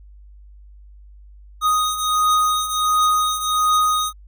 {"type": "beating tone pair", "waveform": "square", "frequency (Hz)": [1244.5, 1245.9], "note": ["D#6", "D#6"], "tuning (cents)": [0, 2], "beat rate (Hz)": 1.4, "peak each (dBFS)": [-23, -18], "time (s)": [1.61, 4.13], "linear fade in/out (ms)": 50, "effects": ["added 50 Hz sine -41 dBFS peak until 4.27 s"]}